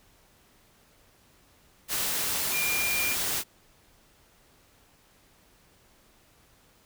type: tone in noise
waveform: sine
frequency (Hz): 2400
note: D7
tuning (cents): +37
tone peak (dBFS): -28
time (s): 2.51-3.16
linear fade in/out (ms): 50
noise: white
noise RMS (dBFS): -29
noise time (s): 1.88-3.44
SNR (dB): -2
effects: pink hiss -61 dBFS RMS until 6.85 s